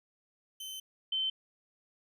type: tone pair in turn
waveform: sawtooth / sine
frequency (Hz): 3070 / 3083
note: G7 / G7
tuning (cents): -37 / -29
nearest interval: unison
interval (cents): 8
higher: second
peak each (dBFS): -37 / -29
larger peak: second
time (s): 0.6-0.8 / 1.12-1.3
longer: first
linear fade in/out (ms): 5
effects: none